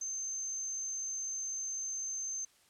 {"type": "tone", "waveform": "sine", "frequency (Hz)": 6272, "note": "G8", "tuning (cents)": 0, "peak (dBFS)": -35, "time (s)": [0.01, 2.45], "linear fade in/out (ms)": 5, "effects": ["white hiss -66 dBFS RMS until 2.69 s", "low-pass 10000 Hz 12 dB/octave"]}